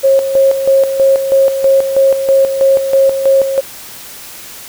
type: tone with tremolo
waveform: sine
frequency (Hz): 541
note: C#5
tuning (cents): -42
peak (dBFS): -5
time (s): 0.03-3.61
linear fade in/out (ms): 20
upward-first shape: square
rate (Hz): 3.1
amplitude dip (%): 60
effects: white hiss -31 dBFS RMS until 4.68 s